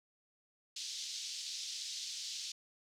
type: band-pass noise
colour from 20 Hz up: pink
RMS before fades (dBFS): -43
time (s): 0.76-2.52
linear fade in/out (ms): 5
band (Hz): 3700 to 6300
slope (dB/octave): 24
effects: none